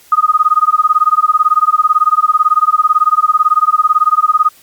sine tone with tremolo, 1244.5 Hz, D#6, in tune, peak -4 dBFS, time 0.12-4.49 s, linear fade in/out 2 ms, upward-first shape sine, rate 18 Hz, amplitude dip 100%, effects white hiss -45 dBFS RMS until 4.62 s + Opus 48 kbps

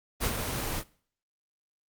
pink noise with ADSR envelope, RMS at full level -26 dBFS, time 0.2-0.84 s, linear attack 37 ms, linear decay 77 ms, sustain -6 dB, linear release 56 ms, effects noise-tail reverb RT60 0.5 s tail -21 dB re dry + Opus 24 kbps

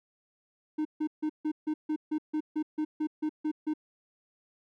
triangle tone bursts, 307.1 Hz, D#4, 23 cents flat, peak -25 dBFS, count 14, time 0.78-3.738 s, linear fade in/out 10 ms, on 72 ms, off 150 ms, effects none

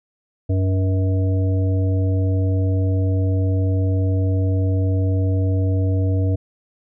harmonic tone with a mistuned harmonic, 95.2 Hz, F#2, 50 cents sharp, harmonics 1 / 3 / 5 / 7, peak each -16 / -26 / -30 / -33 dBFS, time 0.49-6.36 s, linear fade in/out 10 ms, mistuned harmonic 7, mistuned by -62 cents, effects none

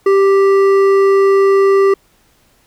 sine tone with hard clipping, 392 Hz, G4, in tune, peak -9 dBFS, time 0.06-1.94 s, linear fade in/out 5 ms, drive 9 dB, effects pink hiss -54 dBFS RMS until 2.66 s

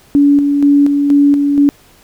sine tone with tremolo, 285.3 Hz, C#4, 50 cents sharp, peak -5 dBFS, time 0.15-1.69 s, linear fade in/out 0 ms, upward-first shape square, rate 2.1 Hz, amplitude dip 40%, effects pink hiss -46 dBFS RMS until 2.03 s

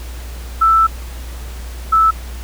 sine tone pair in turn, 1323 / 1312.3 Hz, E6 / E6, +6 / -8 cents, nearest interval unison, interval 14 cents, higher first, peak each -8 dBFS, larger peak neither, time 0.61-0.87 / 1.92-2.11 s, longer first, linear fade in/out 10 ms, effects added 60 Hz sine -26 dBFS peak until 2.43 s + pink hiss -37 dBFS RMS until 2.43 s

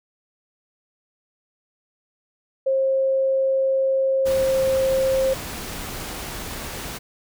sine tone with pitch glide, 534 to 530.3 Hz, C5 to C5, +35 to +23 cents, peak -17 dBFS, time 2.66-5.34 s, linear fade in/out 10 ms, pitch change -12 cents, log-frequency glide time 4.25-4.44 s
pink noise, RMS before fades -32 dBFS, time 4.25-6.99 s, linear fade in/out 20 ms
effects none

